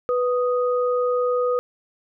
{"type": "tone pair together", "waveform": "sine", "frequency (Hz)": [493.9, 1244.6], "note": ["B4", "D#6"], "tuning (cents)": [0, 0], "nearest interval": "octave + major third", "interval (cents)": 1600, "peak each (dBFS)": [-19, -26], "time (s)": [0.09, 1.59], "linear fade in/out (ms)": 0, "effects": []}